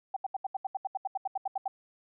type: tone bursts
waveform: sine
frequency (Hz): 774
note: G5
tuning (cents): -22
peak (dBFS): -28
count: 16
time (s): 0.14-1.68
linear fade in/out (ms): 5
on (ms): 25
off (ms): 76
effects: none